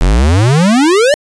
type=exponential sweep; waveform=square; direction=up; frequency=40.75 to 613 Hz; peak=-7 dBFS; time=0.01-1.14 s; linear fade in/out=0 ms; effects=resampled to 22050 Hz